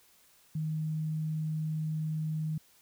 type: tone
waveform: sine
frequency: 156.2 Hz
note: D#3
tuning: 7 cents sharp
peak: -30 dBFS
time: 0.55-2.58 s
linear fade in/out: 5 ms
effects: white hiss -63 dBFS RMS until 2.81 s